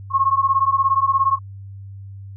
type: beating tone pair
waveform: sine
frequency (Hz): 1076 / 1093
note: C6 / C#6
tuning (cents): +48 / -25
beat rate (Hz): 17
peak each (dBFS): -18 / -17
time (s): 0.1-1.39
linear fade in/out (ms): 50
effects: added 98 Hz sine -33 dBFS peak until 2.36 s